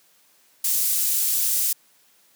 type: high-pass noise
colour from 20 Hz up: pink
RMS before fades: -22 dBFS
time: 0.64-1.73 s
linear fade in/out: 5 ms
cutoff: 9200 Hz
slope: 12 dB/octave
effects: white hiss -59 dBFS RMS until 2.35 s + high-pass 150 Hz 12 dB/octave